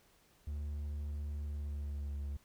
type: tone with pitch glide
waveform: triangle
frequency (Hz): 73.42 to 71.21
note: D2 to C#2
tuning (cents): 0 to +47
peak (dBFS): -35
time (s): 0.47-2.37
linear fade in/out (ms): 5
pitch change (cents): -53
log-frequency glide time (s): 1.44-2.18
effects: pink hiss -68 dBFS RMS until 2.44 s